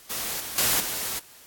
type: noise with level steps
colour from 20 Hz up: white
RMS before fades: -30 / -35 / -22 / -30 dBFS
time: 0.09-1.2 s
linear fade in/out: 20 ms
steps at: 0.4 / 0.58 / 0.8 s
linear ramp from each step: 2 ms
effects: white hiss -50 dBFS RMS until 1.46 s + AAC 64 kbps